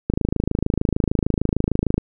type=click train; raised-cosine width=3 ms; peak=-5 dBFS; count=51; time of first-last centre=0.1-1.98 s; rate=26.6 Hz; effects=none

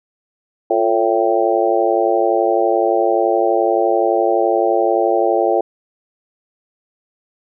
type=harmonic tone with a mistuned harmonic; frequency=111.7 Hz; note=A2; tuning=27 cents sharp; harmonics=3 / 4 / 5 / 6 / 7; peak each=-19 / -19 / -19 / -19 / -19 dBFS; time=0.7-5.61 s; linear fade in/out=5 ms; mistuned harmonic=3; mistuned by=+71 cents; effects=none

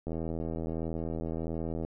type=click train; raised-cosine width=2 ms; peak=-22 dBFS; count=146; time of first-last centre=0.07-1.849 s; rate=81.5 Hz; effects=none

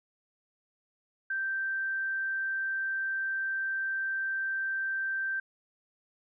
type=tone; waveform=sine; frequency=1565 Hz; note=G6; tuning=3 cents flat; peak=-29 dBFS; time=1.3-5.4 s; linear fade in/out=5 ms; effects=none

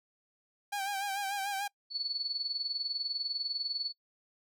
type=tone with vibrato; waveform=sawtooth; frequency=795 Hz; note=G5; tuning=24 cents sharp; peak=-29 dBFS; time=0.72-1.68 s; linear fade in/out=10 ms; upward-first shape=sine; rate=6.8 Hz; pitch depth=54 cents each way
type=tone with tremolo; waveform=sine; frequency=4435 Hz; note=C#8; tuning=in tune; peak=-29 dBFS; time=1.9-3.93 s; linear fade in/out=50 ms; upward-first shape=sine; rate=20 Hz; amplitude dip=70%
effects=noise-tail reverb RT60 0.1 s tail -25 dB re dry

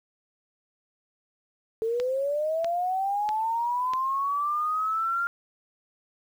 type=linear sweep; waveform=sine; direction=up; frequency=440 to 1400 Hz; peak=-24 dBFS; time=1.82-5.27 s; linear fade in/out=0 ms
type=click train; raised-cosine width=0.2 ms; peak=-18 dBFS; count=4; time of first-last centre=2-3.935 s; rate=1.55 Hz
effects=9-bit

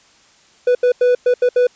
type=tone bursts at uneven times; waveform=triangle; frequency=493.9 Hz; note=B4; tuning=in tune; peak=-8 dBFS; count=6; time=0.67-0.75 / 0.83-0.92 / 1.01-1.15 / 1.26-1.34 / 1.42-1.49 / 1.56-1.67 s; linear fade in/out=5 ms; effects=white hiss -51 dBFS RMS until 1.75 s + resampled to 16000 Hz

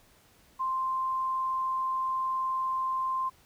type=tone; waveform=sine; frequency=1046.5 Hz; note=C6; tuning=in tune; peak=-27 dBFS; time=0.59-3.3 s; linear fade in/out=20 ms; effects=pink hiss -61 dBFS RMS until 3.45 s

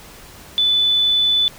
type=tone; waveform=sine; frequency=3490 Hz; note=A7; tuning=15 cents flat; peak=-13 dBFS; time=0.58-1.48 s; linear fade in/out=0 ms; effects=pink hiss -41 dBFS RMS until 1.58 s

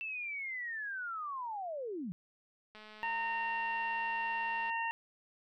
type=linear sweep; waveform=sine; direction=down; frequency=2675 to 161.4 Hz; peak=-37 dBFS; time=0.01-2.12 s; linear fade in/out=0 ms
type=click train; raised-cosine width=0.3 ms; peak=-37 dBFS; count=418; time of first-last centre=2.75-4.699 s; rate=214 Hz
type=harmonic tone; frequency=918 Hz; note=A#5; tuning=27 cents flat; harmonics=1 / 2 / 3; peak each=-35 / -38 / -40 dBFS; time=3.03-4.91 s; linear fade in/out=0 ms
effects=none

